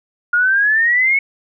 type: exponential sweep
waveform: sine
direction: up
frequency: 1415 to 2217 Hz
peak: -11 dBFS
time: 0.33-1.19 s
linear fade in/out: 5 ms
effects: none